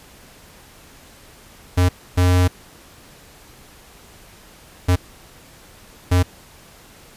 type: tone bursts at uneven times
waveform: square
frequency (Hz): 90.1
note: F#2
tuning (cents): -45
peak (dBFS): -13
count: 4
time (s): 1.77-1.89 / 2.17-2.48 / 4.88-4.96 / 6.11-6.23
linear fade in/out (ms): 10
effects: pink hiss -46 dBFS RMS until 7.16 s + resampled to 32000 Hz